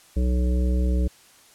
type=harmonic tone with a mistuned harmonic; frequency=61.74 Hz; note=B1; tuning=in tune; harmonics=1 / 3 / 5 / 7 / 9; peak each=-19 / -29 / -33 / -36 / -38 dBFS; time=0.16-1.08 s; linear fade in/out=10 ms; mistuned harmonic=1; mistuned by=+45 cents; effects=white hiss -53 dBFS RMS until 1.54 s + low-pass 11000 Hz 12 dB/octave